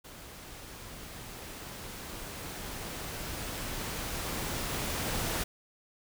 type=noise with level ramp; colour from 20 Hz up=pink; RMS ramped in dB=-48 to -32 dBFS; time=0.04-5.44 s; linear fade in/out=10 ms; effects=none